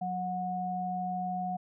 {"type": "tone pair together", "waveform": "sine", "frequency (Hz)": [182.6, 730.4], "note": ["F#3", "F#5"], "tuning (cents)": [-23, -23], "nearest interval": "2 octaves", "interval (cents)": 2400, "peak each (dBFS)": [-36, -32], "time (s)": [0.01, 1.57], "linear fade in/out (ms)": 10, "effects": []}